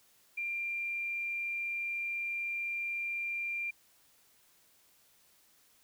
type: tone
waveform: sine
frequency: 2382 Hz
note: D7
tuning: 24 cents sharp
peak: -33 dBFS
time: 0.37-3.71 s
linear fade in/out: 10 ms
effects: white hiss -66 dBFS RMS until 5.83 s